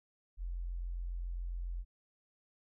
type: tone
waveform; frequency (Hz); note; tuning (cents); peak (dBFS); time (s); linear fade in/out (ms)
sine; 43.65; F1; 0; -36; 0.37-1.85; 50
effects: none